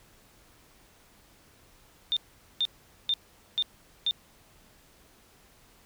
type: tone bursts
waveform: sine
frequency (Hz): 3613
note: A7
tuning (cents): +45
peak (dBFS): -23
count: 5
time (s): 2.12-4.11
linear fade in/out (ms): 0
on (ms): 46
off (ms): 440
effects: pink hiss -59 dBFS RMS until 5.85 s